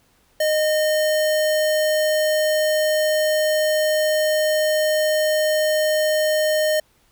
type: tone with sample-and-hold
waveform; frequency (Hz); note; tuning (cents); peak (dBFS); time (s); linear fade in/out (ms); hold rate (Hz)
sine; 617; D#5; -15; -16; 0.4-6.8; 5; 2450
effects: pink hiss -60 dBFS RMS until 7.11 s